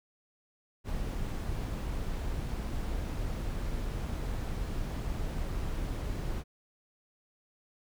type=noise; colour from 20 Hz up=brown; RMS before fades=-34 dBFS; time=0.84-6.44 s; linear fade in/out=50 ms; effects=none